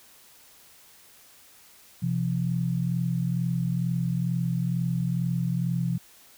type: tone pair together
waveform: sine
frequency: 129.3 / 171.5 Hz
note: C3 / F3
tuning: -20 / -31 cents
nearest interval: perfect fourth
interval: 489 cents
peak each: -27 / -26 dBFS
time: 2.02-5.98 s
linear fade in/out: 10 ms
effects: white hiss -54 dBFS RMS until 6.37 s